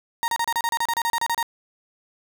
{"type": "tone bursts", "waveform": "35% pulse", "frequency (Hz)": 931, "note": "A#5", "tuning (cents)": -2, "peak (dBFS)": -19, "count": 15, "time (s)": [0.23, 1.428], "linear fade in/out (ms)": 0, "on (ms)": 50, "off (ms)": 32, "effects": []}